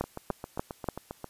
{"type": "two click trains", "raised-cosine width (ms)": 1, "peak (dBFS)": [-14, -22], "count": [4, 10], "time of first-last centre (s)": [[0.01, 0.887], [0.04, 1.243]], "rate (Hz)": [3.42, 7.48], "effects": ["white hiss -59 dBFS RMS until 1.29 s", "resampled to 32000 Hz"]}